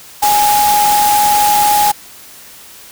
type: tone in noise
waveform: sine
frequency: 830.6 Hz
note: G#5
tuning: in tune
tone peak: -9 dBFS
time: 0.22-1.92 s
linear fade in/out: 10 ms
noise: white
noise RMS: -17 dBFS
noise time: 0.22-1.92 s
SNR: +5 dB
effects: white hiss -37 dBFS RMS until 2.91 s